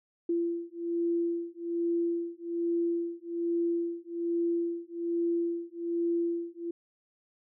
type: beating tone pair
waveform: sine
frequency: 339.6 / 340.8 Hz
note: F4 / F4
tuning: -48 / -42 cents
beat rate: 1.2 Hz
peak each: -31 dBFS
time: 0.29-6.71 s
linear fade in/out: 5 ms
effects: none